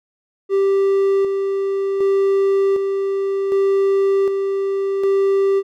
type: tone with tremolo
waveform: triangle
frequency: 392 Hz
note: G4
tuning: in tune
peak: -11 dBFS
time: 0.49-5.63 s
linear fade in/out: 50 ms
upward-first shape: square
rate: 0.66 Hz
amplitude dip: 40%
effects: none